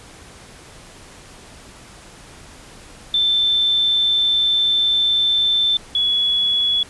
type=tone pair in turn; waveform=sine; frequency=3544 / 3385 Hz; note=A7 / G#7; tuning=+12 / +32 cents; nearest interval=minor second; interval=80 cents; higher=first; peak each=-14 / -15 dBFS; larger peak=first; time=3.14-5.77 / 5.95-6.83 s; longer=first; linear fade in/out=2 ms; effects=pink hiss -42 dBFS RMS until 6.89 s + resampled to 24000 Hz